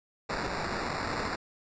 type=noise with sample-and-hold; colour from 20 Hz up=blue; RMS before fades=-33 dBFS; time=0.29-1.36 s; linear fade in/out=10 ms; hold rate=3150 Hz; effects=resampled to 16000 Hz